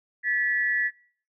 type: tone pair together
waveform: sine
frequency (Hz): 1734 / 1944.9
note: A6 / B6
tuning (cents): -26 / -27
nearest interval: major second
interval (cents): 199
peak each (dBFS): -25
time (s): 0.23-0.91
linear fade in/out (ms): 50
effects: noise-tail reverb RT60 0.5 s tail -21 dB re dry